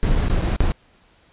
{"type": "noise with dropouts", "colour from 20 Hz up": "brown", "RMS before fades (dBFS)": -18, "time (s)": [0.03, 0.72], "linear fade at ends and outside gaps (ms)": 0, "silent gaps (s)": [[0.153, 0.158], [0.282, 0.298], [0.415, 0.421], [0.563, 0.605]], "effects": ["pink hiss -56 dBFS RMS until 1.32 s", "resampled to 8000 Hz"]}